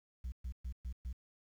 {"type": "tone bursts", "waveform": "sine", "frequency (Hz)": 61.74, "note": "B1", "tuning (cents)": 0, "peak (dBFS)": -35, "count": 5, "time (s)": [0.24, 1.13], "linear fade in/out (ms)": 10, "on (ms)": 82, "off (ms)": 120, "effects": ["tanh soft clip ceiling -37 dBFS", "11-bit"]}